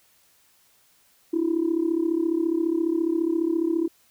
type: tone with amplitude modulation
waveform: sine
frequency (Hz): 330.7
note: E4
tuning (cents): +6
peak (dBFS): -16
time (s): 1.33-3.88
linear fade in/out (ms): 10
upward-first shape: sine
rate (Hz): 34.6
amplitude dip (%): 85
effects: tanh soft clip ceiling -14 dBFS + white hiss -61 dBFS RMS until 4.1 s